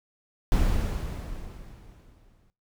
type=noise with exponential decay; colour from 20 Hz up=brown; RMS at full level=-21 dBFS; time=0.52-2.5 s; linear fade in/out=0 ms; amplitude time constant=430 ms; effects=noise-tail reverb RT60 0.3 s tail -21 dB re dry